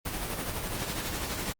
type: noise with tremolo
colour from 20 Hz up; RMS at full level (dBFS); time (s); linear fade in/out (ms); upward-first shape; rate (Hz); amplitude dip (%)
pink; -32; 0.05-1.53; 10; sine; 12; 40
effects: Opus 32 kbps